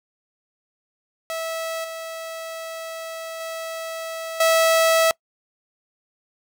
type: tone with level steps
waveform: sawtooth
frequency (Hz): 652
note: E5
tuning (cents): -19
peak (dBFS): -22 / -27 / -25 / -11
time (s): 1.3-5.11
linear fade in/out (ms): 0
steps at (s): 1.84 / 3.4 / 4.4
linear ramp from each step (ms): 5
effects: noise-tail reverb RT60 0.1 s tail -25 dB re dry